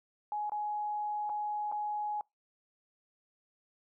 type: tone with dropouts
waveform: sine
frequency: 838 Hz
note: G#5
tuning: 15 cents sharp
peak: -32 dBFS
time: 0.32-2.21 s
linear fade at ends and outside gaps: 1 ms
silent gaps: 0.496-0.519 / 1.294-1.298 / 1.716-1.723 s
effects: noise-tail reverb RT60 0.2 s tail -26 dB re dry